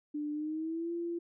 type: tone with pitch glide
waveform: sine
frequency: 297.1 to 341.3 Hz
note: D4 to F4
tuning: +20 to -40 cents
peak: -33 dBFS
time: 0.14-1.19 s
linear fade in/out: 10 ms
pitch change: +240 cents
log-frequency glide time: 0.32-0.92 s
effects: none